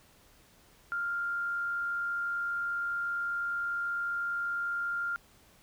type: tone with frequency modulation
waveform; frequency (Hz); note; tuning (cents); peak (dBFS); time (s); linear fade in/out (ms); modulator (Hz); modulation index
sine; 1396.9; F6; 0; -30; 0.92-5.16; 0; 65.1; 0.24
effects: pink hiss -61 dBFS RMS until 5.62 s